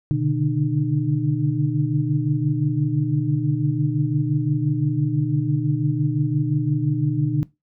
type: tone cluster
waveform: sine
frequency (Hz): 123.7 / 143.2 / 149.1 / 303.1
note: B2 / D3 / D3 / D#4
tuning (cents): +3 / -43 / +27 / -45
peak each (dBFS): -24 / -24 / -22 / -25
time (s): 0.11-7.43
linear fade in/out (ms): 0
effects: noise-tail reverb RT60 0.2 s tail -19 dB re dry